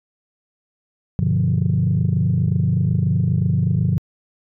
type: chord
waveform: sine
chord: G dominant seventh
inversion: none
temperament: equal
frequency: 98 / 123.47 / 146.83 / 174.61 Hz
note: G2 / B2 / D3 / F3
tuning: 0 / 0 / 0 / 0 cents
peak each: -20 dBFS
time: 1.19-3.98 s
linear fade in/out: 0 ms
effects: tanh soft clip ceiling -9 dBFS